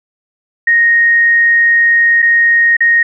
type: tone with dropouts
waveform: sine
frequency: 1864.7 Hz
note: A#6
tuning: in tune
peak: -6 dBFS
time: 0.67-3.03 s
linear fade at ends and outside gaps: 5 ms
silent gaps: 2.221-2.225 / 2.768-2.805 s
effects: none